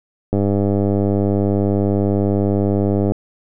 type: click train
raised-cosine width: 2 ms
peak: -5 dBFS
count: 280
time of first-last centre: 0.33-3.12 s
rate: 100 Hz
effects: none